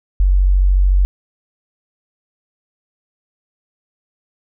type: tone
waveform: sine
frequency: 46.82 Hz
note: F#1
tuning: 21 cents sharp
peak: -9 dBFS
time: 0.2-1.05 s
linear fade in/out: 0 ms
effects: none